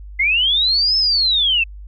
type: linear two-way sweep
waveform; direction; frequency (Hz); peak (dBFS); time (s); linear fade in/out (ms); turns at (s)
sine; up then down; 2043 to 5274 to 2595; -13; 0.19-1.64; 10; 0.97
effects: added 50 Hz sine -32 dBFS peak until 1.87 s